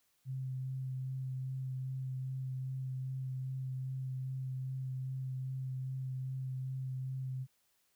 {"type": "tone with vibrato", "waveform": "sine", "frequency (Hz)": 130.81, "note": "C3", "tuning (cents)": 0, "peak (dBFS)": -36, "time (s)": [0.25, 7.47], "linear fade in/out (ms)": 50, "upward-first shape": "sine", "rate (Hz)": 2.5, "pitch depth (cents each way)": 13, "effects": ["white hiss -75 dBFS RMS until 7.95 s"]}